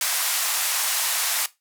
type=band-pass noise; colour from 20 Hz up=white; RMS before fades=-24 dBFS; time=0.01-1.46 s; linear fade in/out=2 ms; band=710 to 14000 Hz; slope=24 dB/octave; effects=noise-tail reverb RT60 0.2 s tail -17 dB re dry